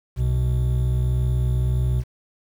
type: tone pair together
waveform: triangle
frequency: 63.5 / 124.96 Hz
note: B1 / B2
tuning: +49 / +21 cents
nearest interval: octave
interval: 1172 cents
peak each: -19 dBFS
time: 0.16-2.04 s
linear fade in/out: 50 ms
effects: 8-bit